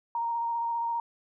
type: tone with vibrato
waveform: sine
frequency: 932.3 Hz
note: A#5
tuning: in tune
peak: -27 dBFS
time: 0.15-1 s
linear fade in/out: 2 ms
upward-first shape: square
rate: 15 Hz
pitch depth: 12 cents each way
effects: none